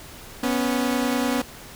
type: tone pair together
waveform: sawtooth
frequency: 245.8 / 275.9 Hz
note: B3 / C#4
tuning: -8 / -8 cents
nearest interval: major second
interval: 200 cents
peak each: -19 / -21 dBFS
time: 0.43-1.42 s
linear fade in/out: 5 ms
effects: pink hiss -42 dBFS RMS until 1.75 s